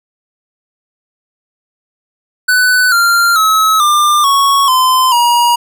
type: tone with pitch steps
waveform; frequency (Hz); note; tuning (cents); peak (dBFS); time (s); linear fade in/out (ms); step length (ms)
square; 1497 / 1388.7 / 1288.2 / 1195.1 / 1108.6 / 1028.4 / 954; F#6 / F6 / E6 / D6 / C#6 / C6 / A#5; +20 / -10 / -40 / +30 / 0 / -30 / +40; -8; 2.48-5.56; 10; 440
effects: none